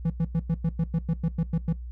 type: tone bursts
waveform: triangle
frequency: 164.81 Hz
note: E3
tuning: in tune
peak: -19 dBFS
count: 12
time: 0.05-1.728 s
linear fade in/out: 5 ms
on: 50 ms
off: 98 ms
effects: noise-tail reverb RT60 0.2 s tail -21 dB re dry + added 60 Hz sine -34 dBFS peak until 1.91 s